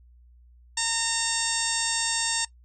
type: harmonic tone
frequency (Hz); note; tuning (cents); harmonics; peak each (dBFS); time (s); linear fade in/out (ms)
915; A#5; -32; 1 / 2 / 3 / 4 / 5 / 6 / 7 / 8 / 9; -34 / -33 / -36 / -33 / -35 / -34 / -36 / -33 / -30; 0.77-2.45; 5
effects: noise-tail reverb RT60 0.1 s tail -18 dB re dry + added 60 Hz sine -51 dBFS peak until 2.64 s